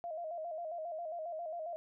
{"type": "tone with vibrato", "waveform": "sine", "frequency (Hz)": 659.3, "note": "E5", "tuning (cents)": 0, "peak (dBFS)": -38, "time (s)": [0.04, 1.76], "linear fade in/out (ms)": 0, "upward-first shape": "square", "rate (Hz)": 7.4, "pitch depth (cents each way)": 81, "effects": []}